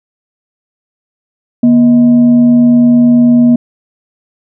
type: tone with frequency modulation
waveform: sine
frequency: 240 Hz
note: B3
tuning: 49 cents flat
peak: -3 dBFS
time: 1.63-3.56 s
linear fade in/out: 5 ms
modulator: 391 Hz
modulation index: 0.27
effects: none